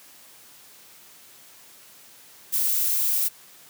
violet noise, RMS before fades -23 dBFS, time 2.52-3.29 s, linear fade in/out 20 ms, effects white hiss -50 dBFS RMS until 3.69 s + high-pass 100 Hz 12 dB/octave

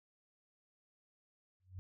sine tone with exponential growth, 92.5 Hz, F#2, in tune, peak -40 dBFS, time 1.6-1.79 s, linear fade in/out 0 ms, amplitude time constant 40 ms, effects none

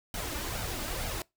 pink noise with flanger, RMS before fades -35 dBFS, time 0.14-1.22 s, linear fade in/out 2 ms, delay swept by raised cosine 1.3 to 3.4 ms, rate 2.2 Hz, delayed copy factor +0.6, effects noise-tail reverb RT60 0.2 s tail -24 dB re dry

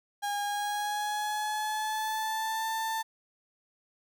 35% pulse tone with pitch glide, 816 to 889.9 Hz, G#5 to A5, -31 to +19 cents, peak -28 dBFS, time 0.22-3.03 s, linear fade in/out 20 ms, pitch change +150 cents, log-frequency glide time 0.42-2.66 s, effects none

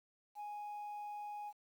sine tone, 830.6 Hz, G#5, in tune, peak -40 dBFS, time 0.35-1.53 s, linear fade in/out 50 ms, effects tanh soft clip ceiling -41 dBFS + 11-bit

